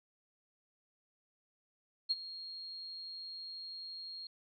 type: tone with ADSR envelope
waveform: sine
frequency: 4257 Hz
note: C8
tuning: 29 cents sharp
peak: -27 dBFS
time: 2.09-4.27 s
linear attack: 20 ms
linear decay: 33 ms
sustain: -16 dB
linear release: 3 ms
effects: none